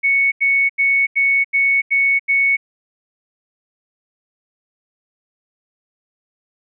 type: tone bursts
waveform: sine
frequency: 2217 Hz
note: C#7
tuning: in tune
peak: -12 dBFS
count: 7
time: 0.03-2.57 s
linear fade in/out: 20 ms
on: 290 ms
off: 85 ms
effects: none